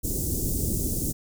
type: band-stop noise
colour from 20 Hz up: pink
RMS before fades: -27 dBFS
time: 0.03-1.13 s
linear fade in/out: 20 ms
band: 380 to 7000 Hz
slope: 24 dB/octave
effects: none